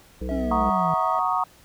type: harmonic tone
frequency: 62.8 Hz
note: B1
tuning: 30 cents sharp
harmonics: 1 / 3 / 5 / 7 / 8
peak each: -29 / -34 / -36 / -37 / -38 dBFS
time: 0.21-0.7 s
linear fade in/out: 5 ms
type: tone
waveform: triangle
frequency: 649 Hz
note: E5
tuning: 27 cents flat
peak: -27 dBFS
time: 0.29-1.19 s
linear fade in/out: 0 ms
type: exponential sweep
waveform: triangle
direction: down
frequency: 281.5 to 160.2 Hz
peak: -24 dBFS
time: 0.31-0.94 s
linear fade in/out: 2 ms
type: chord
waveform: sine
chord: D# minor seventh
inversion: first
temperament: equal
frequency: 740 / 932.3 / 1108.7 / 1244.5 Hz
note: F#5 / A#5 / C#6 / D#6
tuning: 0 / 0 / 0 / 0 cents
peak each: -26 dBFS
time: 0.51-1.44 s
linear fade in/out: 5 ms
effects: pink hiss -53 dBFS RMS until 1.64 s